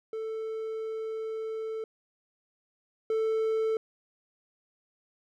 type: tone pair in turn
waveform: triangle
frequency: 442.1 / 442.1 Hz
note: A4 / A4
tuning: +8 / +8 cents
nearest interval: unison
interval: 0 cents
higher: neither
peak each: -30 / -23 dBFS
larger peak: second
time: 0.13-1.84 / 3.1-3.77 s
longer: first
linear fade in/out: 2 ms
effects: none